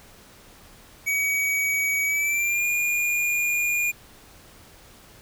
square tone with pitch glide, 2263 to 2425 Hz, C#7 to D#7, +35 to -45 cents, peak -22 dBFS, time 1.06-3.92 s, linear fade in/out 20 ms, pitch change +120 cents, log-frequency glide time 2.04-2.66 s, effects pink hiss -50 dBFS RMS until 5.21 s

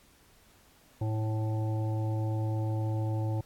harmonic tone, 109.3 Hz, A2, 11 cents flat, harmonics 1 / 3 / 5 / 7 / 8, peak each -28 / -38 / -42 / -45 / -46 dBFS, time 1.01-3.41 s, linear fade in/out 5 ms, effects pink hiss -61 dBFS RMS until 3.45 s + AAC 64 kbps

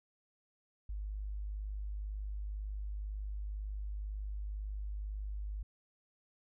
sine tone, 51 Hz, G#1, 31 cents flat, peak -37 dBFS, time 0.89-5.63 s, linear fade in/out 5 ms, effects none

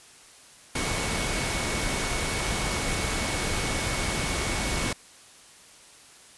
sine tone in noise, 2217 Hz, C#7, in tune, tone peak -36 dBFS, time 0.75-4.93 s, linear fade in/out 5 ms, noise pink, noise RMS -28 dBFS, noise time 0.75-4.93 s, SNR -11 dB, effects white hiss -51 dBFS RMS until 6.37 s + resampled to 24000 Hz

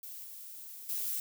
violet noise with level steps, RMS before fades -45 / -47 / -35 dBFS, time 0.03-1.2 s, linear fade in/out 2 ms, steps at 0.24 / 0.89 s, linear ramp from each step 2 ms, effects none

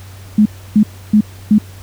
sine tone bursts, 211.6 Hz, G#3, 33 cents sharp, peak -5 dBFS, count 4, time 0.38-1.584 s, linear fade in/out 5 ms, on 76 ms, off 300 ms, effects added 95 Hz sine -33 dBFS peak until 1.82 s + pink hiss -41 dBFS RMS until 1.82 s

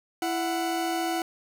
40% pulse tone pair together, 333.1 / 740 Hz, E4 / F#5, +18 / 0 cents, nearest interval octave + major second, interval 1382 cents, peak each -28 / -28 dBFS, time 0.22-1.22 s, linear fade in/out 2 ms, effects none

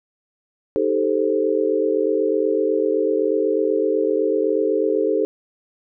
sine chord, A half-diminished seventh, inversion second, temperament equal, 311.1 / 392 / 440 / 523.3 Hz, Eb4 / G4 / A4 / C5, 0 / 0 / 0 / 0 cents, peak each -24 / -22 / -20 / -24 dBFS, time 0.76-5.25 s, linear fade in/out 0 ms, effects none

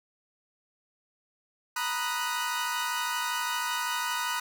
sawtooth chord, B major seventh, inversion third, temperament equal with one note detuned, 932.3 / 984.9 / 1244.5 / 1480 Hz, A#5 / B5 / D#6 / F#6, 0 / -5 / 0 / 0 cents, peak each -32 / -30 / -31 / -30 dBFS, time 1.76-4.4 s, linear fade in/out 5 ms, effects none

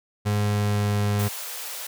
35% pulse tone with pitch glide, 103.83 to 102.93 Hz, G#2 to G#2, 0 to -15 cents, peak -19 dBFS, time 0.25-1.29 s, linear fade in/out 20 ms, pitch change -15 cents, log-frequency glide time 0.35-1.01 s
white high-pass noise, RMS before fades -34 dBFS, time 1.19-1.87 s, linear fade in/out 5 ms, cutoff 440 Hz, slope 48 dB/octave
effects none

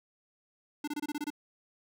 square tone bursts, 295.5 Hz, D4, 11 cents sharp, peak -33 dBFS, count 8, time 0.84-1.303 s, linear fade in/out 5 ms, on 36 ms, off 25 ms, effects none

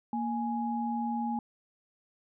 sine tone pair together, 233.1 / 833.6 Hz, A#3 / G#5, 0 / +6 cents, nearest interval octave + minor seventh, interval 2206 cents, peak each -31 / -33 dBFS, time 0.13-1.39 s, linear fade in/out 2 ms, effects none

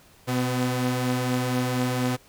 sawtooth tone pair together, 124.5 / 253.2 Hz, B2 / B3, +14 / +43 cents, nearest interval octave, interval 1229 cents, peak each -22 dBFS, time 0.27-2.17 s, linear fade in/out 20 ms, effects pink hiss -55 dBFS RMS until 2.28 s

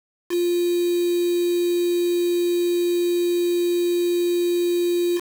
sine tone with quantisation, 349.2 Hz, F4, in tune, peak -18 dBFS, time 0.29-5.21 s, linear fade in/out 50 ms, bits 5, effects none

